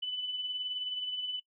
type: tone with tremolo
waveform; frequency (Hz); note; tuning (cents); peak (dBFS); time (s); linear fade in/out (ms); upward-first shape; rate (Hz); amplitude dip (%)
sine; 2996; F#7; +21; -31; 0.02-1.4; 10; sine; 19; 45
effects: noise-tail reverb RT60 0.1 s tail -21 dB re dry